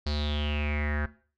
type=tone with low-pass filter sweep; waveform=square; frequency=74.2 Hz; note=D2; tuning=18 cents sharp; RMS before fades=-29 dBFS; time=0.06-1.06 s; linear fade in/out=5 ms; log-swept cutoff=4500 to 1600 Hz; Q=8.4; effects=noise-tail reverb RT60 0.4 s tail -17 dB re dry